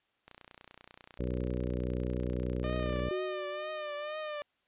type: click train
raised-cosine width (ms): 0.3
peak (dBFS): -34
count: 83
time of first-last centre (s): 0.28-2.995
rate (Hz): 30.2
type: harmonic tone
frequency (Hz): 61.74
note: B1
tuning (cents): 0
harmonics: 1 / 2 / 3 / 4 / 5 / 6 / 7 / 8 / 9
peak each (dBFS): -35 / -38 / -40 / -41 / -42 / -43 / -43 / -44 / -45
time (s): 1.19-3.09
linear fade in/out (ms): 5
type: tone with vibrato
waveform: sawtooth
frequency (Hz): 602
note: D5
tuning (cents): +43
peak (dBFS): -32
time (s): 2.64-4.42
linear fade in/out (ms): 0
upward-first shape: triangle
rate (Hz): 2.1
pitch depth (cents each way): 59
type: tone with exponential decay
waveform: sine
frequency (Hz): 370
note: F#4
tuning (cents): 0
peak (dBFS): -30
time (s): 3.11-4.36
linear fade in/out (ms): 0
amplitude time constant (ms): 270
effects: white hiss -75 dBFS RMS until 4.67 s + resampled to 8000 Hz